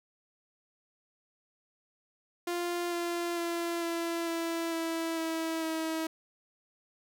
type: tone with pitch steps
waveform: sawtooth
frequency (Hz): 348.5 / 344.5 / 340.5 / 336.6 / 332.8 / 328.9 / 325.2 / 321.4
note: F4 / F4 / F4 / E4 / E4 / E4 / E4 / E4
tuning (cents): -4 / -24 / -44 / +36 / +17 / -4 / -23 / -44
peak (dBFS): -27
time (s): 2.47-6.07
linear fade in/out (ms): 5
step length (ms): 450
effects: none